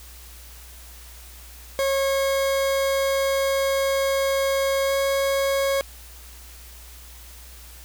40% pulse tone with pitch glide, 545 to 548.5 Hz, C#5 to C#5, -29 to -18 cents, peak -19 dBFS, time 1.79-5.81 s, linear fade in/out 0 ms, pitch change +11 cents, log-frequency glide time 4.86-4.93 s, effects added 60 Hz sine -43 dBFS peak until 7.84 s + white hiss -46 dBFS RMS until 7.84 s

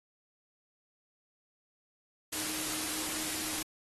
sine tone in noise, 311.1 Hz, D#4, in tune, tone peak -44 dBFS, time 2.32-3.63 s, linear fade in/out 10 ms, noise white, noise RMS -35 dBFS, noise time 2.32-3.63 s, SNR -12 dB, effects AAC 32 kbps

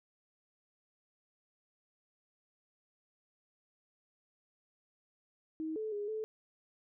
sine tone with pitch steps, 316.3 / 434.7 / 411.9 / 435.2 Hz, D#4 / A4 / G#4 / A4, +29 / -21 / -14 / -19 cents, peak -35 dBFS, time 5.6-6.24 s, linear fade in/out 0 ms, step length 160 ms, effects none

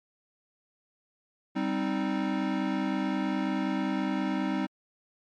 square chord, C minor, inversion second, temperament equal, 196 / 261.6 / 311.1 Hz, G3 / C4 / Eb4, 0 / 0 / 0 cents, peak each -32 dBFS, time 1.55-4.67 s, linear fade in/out 20 ms, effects low-pass 3000 Hz 12 dB/octave + MP3 96 kbps

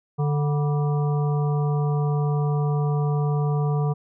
harmonic tone with a mistuned harmonic, 146.83 Hz, D3, in tune, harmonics 1 / 3 / 5 / 7 / 8, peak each -20 / -30 / -34 / -37 / -38 dBFS, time 0.18-3.94 s, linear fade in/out 20 ms, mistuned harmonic 7, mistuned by -90 cents, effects none

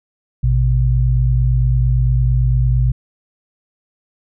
sine tone pair together, 56.65 / 125.5 Hz, A#1 / B2, -49 / +28 cents, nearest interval octave + major second, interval 1377 cents, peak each -14 dBFS, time 0.43-2.92 s, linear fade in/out 10 ms, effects none

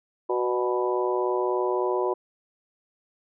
harmonic tone with a mistuned harmonic, 123.47 Hz, B2, in tune, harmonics 3 / 4 / 5 / 6 / 7 / 8, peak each -25 / -30 / -31 / -36 / -35 / -30 dBFS, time 0.29-2.14 s, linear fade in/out 10 ms, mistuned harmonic 5, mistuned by -26 cents, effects none

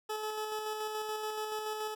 20% pulse tone with tremolo, 430 Hz, A4, 40 cents flat, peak -29 dBFS, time 0.09-1.95 s, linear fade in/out 10 ms, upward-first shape square, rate 7 Hz, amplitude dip 30%, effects none

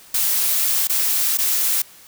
blue noise with dropouts, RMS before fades -19 dBFS, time 0.14-1.82 s, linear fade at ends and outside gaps 5 ms, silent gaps 0.873-0.895 / 1.374-1.385 s, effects white hiss -46 dBFS RMS until 2.07 s

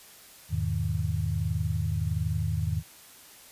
sine chord, E major seventh, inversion none, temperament equal, 82.41 / 103.83 / 123.47 / 155.56 Hz, E2 / G#2 / B2 / D#3, 0 / 0 / 0 / 0 cents, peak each -30 / -30 / -36 / -31 dBFS, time 0.49-2.83 s, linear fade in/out 50 ms, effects white hiss -51 dBFS RMS until 3.51 s + resampled to 32000 Hz

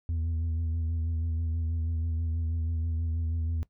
sine tone with vibrato, 81.8 Hz, E2, 13 cents flat, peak -24 dBFS, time 0.09-3.63 s, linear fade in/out 0 ms, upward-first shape sine, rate 6.2 Hz, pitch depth 35 cents each way, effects noise-tail reverb RT60 0.1 s tail -20 dB re dry + tanh soft clip ceiling -26 dBFS

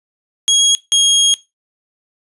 25% pulse tone pair in turn, 3297 / 3272 Hz, G#7 / G#7, -13 / -26 cents, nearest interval unison, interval 13 cents, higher first, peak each -6 dBFS, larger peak neither, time 0.48-0.75 / 0.92-1.34 s, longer second, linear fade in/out 0 ms, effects noise-tail reverb RT60 0.2 s tail -18 dB re dry + resampled to 24000 Hz

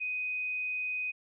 sine tone, 2500 Hz, D#7, 8 cents sharp, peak -31 dBFS, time 0-1.12 s, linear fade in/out 20 ms, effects none

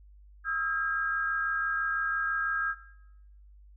sine tone cluster, 1281 / 1347 / 1619 Hz, E6 / E6 / G#6, -50 / +37 / -45 cents, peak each -35 / -36 / -29 dBFS, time 0.44-2.75 s, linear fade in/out 50 ms, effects noise-tail reverb RT60 0.9 s tail -17 dB re dry + added 50 Hz sine -51 dBFS peak until 3.76 s

